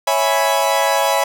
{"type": "chord", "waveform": "40% pulse", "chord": "C# minor seventh", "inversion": "none", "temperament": "equal", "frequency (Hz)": [554.4, 659.3, 830.6, 987.8], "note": ["C#5", "E5", "G#5", "B5"], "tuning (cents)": [0, 0, 0, 0], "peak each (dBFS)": -19, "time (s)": [0.07, 1.24], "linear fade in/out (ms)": 5, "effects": []}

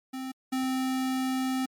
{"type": "tone pair in turn", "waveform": "square", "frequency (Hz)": [261.6, 260.5], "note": ["C4", "C4"], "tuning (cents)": [0, -7], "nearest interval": "unison", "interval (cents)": 7, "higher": "first", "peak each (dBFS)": [-34, -27], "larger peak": "second", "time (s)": [[0.13, 0.32], [0.52, 1.66]], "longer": "second", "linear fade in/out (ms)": 10, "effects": ["MP3 96 kbps"]}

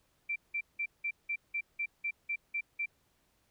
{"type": "tone bursts", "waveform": "sine", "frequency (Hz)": 2349, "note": "D7", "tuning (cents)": 0, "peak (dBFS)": -31, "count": 11, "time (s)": [0.29, 2.86], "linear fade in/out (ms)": 10, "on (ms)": 70, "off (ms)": 180, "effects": ["pink hiss -73 dBFS RMS until 3.5 s"]}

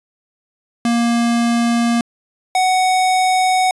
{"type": "tone pair in turn", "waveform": "square", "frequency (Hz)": [234.9, 744], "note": ["A#3", "F#5"], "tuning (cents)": [13, 9], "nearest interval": "octave + minor sixth", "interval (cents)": 1996, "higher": "second", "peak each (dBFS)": [-14, -13], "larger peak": "second", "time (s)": [[0.85, 2.01], [2.55, 3.71]], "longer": "neither", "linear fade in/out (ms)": 2, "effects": ["resampled to 24000 Hz"]}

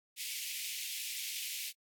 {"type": "high-pass noise", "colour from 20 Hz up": "pink", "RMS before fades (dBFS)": -40, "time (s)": [0.16, 1.73], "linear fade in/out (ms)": 50, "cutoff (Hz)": 2200, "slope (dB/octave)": 48, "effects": ["AAC 64 kbps"]}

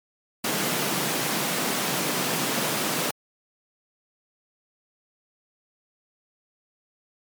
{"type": "high-pass noise", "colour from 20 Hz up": "pink", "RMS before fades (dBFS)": -26, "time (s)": [0.44, 3.11], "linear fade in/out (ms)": 5, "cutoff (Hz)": 140, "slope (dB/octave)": 48, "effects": ["MP3 96 kbps"]}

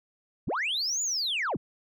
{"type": "linear two-way sweep", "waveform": "sine", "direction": "up then down", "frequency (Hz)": [35.63, 7050, 59.2], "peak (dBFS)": -25, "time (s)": [0.47, 1.57], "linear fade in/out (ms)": 10, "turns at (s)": 1.02, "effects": ["tanh soft clip ceiling -24 dBFS"]}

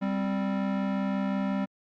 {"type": "tone pair together", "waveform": "square", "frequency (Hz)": [196, 261.6], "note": ["G3", "C4"], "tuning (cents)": [0, 0], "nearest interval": "perfect fourth", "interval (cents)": 500, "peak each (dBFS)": [-28, -33], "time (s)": [0.01, 1.66], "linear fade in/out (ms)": 20, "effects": ["low-pass 2000 Hz 12 dB/octave", "Opus 48 kbps"]}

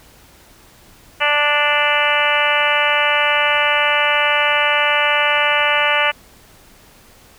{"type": "harmonic tone", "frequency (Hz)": 293.7, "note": "D4", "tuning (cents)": 0, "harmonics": [2, 3, 4, 5, 6, 7, 8, 9, 10], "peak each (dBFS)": [-22, -22, -22, -22, -22, -22, -22, -22, -22], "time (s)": [1.2, 6.12], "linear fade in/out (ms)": 20, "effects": ["pink hiss -47 dBFS RMS until 7.38 s"]}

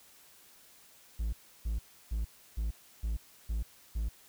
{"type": "tone bursts", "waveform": "triangle", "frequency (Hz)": 55.2, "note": "A1", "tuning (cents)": 6, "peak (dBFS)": -28, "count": 7, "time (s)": [1.19, 4.09], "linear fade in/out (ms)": 10, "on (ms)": 140, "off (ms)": 320, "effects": ["white hiss -59 dBFS RMS until 4.28 s"]}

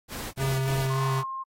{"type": "noise bursts", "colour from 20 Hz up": "pink", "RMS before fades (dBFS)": -36, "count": 3, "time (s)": [0.08, 0.89], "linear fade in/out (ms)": 50, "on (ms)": 250, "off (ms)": 30}
{"type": "tone with vibrato", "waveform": "square", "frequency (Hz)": 134, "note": "C3", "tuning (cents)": 42, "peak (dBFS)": -25, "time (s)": [0.37, 1.24], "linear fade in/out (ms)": 50, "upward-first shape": "square", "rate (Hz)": 3.4, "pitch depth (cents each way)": 10}
{"type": "tone", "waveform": "sine", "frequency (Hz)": 1063, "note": "C6", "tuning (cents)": 27, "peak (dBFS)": -31, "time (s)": [0.89, 1.44], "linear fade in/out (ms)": 20}
{"effects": ["AAC 48 kbps"]}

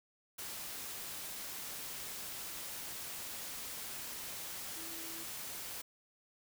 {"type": "tone in noise", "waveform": "sine", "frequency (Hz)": 328.3, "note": "E4", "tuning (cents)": -7, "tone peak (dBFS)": -52, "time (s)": [4.76, 5.24], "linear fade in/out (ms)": 10, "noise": "white", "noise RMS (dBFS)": -44, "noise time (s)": [0.38, 5.82], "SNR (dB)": -11, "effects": []}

